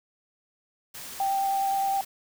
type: noise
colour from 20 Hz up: white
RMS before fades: -40 dBFS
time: 0.94-2.05 s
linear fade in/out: 10 ms
type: tone with vibrato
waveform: sine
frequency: 784 Hz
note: G5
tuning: in tune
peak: -23 dBFS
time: 1.2-2.01 s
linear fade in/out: 2 ms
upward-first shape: triangle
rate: 9.6 Hz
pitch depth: 12 cents each way
effects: none